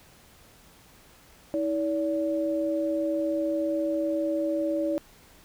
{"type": "tone pair together", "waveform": "sine", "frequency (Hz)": [321, 573.3], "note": ["E4", "D5"], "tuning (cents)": [-46, -42], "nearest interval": "minor seventh", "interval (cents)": 1004, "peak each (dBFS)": [-27, -27], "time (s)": [1.54, 4.98], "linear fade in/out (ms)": 0, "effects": ["pink hiss -55 dBFS RMS until 5.44 s"]}